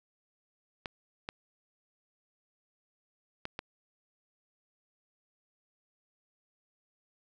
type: clicks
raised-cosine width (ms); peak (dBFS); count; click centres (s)
0.3; -20; 4; 0.858 / 1.289 / 3.454 / 3.591
effects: none